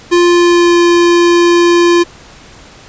square tone with pitch glide, 349.2 to 345.8 Hz, F4 to F4, 0 to -17 cents, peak -6 dBFS, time 0.11-2.04 s, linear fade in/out 20 ms, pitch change -17 cents, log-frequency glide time 0.25-0.78 s, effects pink hiss -37 dBFS RMS until 2.88 s + resampled to 16000 Hz

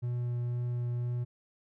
triangle tone with vibrato, 121.3 Hz, B2, 31 cents flat, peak -28 dBFS, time 0.02-1.25 s, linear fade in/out 20 ms, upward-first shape triangle, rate 2 Hz, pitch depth 9 cents each way, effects none

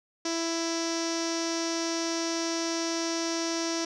sawtooth tone with low-pass filter, 331.4 Hz, E4, 9 cents sharp, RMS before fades -30 dBFS, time 0.25-3.85 s, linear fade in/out 5 ms, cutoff 5700 Hz, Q 6.5, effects none

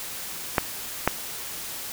clicks, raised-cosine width 0.5 ms, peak -3 dBFS, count 2, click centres 0.582 / 1.076 s, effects white hiss -35 dBFS RMS until 1.92 s

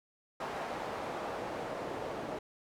pink noise with band-pass filter sweep, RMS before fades -39 dBFS, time 0.4-2.39 s, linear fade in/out 5 ms, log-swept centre 790 to 520 Hz, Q 1.2, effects none

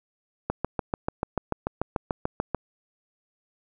click train, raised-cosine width 1 ms, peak -11 dBFS, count 15, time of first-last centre 0.5-2.547 s, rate 6.84 Hz, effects none

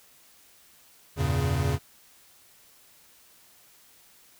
square chord, E diminished seventh, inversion none, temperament equal with one note detuned, 82.41 / 95.98 / 116.54 / 138.59 Hz, E2 / G2 / Bb2 / Db3, 0 / -36 / 0 / 0 cents, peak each -29 / -32 / -33 / -28 dBFS, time 1.16-1.79 s, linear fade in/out 50 ms, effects white hiss -57 dBFS RMS until 4.39 s

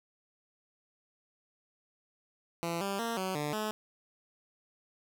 10% pulse tone with pitch steps, 168.9 / 197.5 / 230.9 / 188 / 148.3 / 214.5 Hz, E3 / G3 / A#3 / F#3 / D3 / A3, +42 / +13 / -16 / +28 / +17 / -44 cents, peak -24 dBFS, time 2.63-3.71 s, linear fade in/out 0 ms, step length 180 ms, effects none

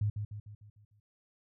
sine tone with echo, 104.6 Hz, G#2, 13 cents sharp, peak -27 dBFS, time 0.01-0.1 s, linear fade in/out 5 ms, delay 150 ms, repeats 6, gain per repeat -6 dB, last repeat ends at 1 s, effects none

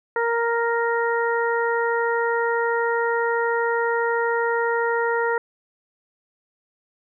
harmonic tone, 466.2 Hz, A#4, in tune, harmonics 1 / 2 / 3 / 4, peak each -22 / -25 / -27 / -28 dBFS, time 0.16-5.38 s, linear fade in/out 2 ms, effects none

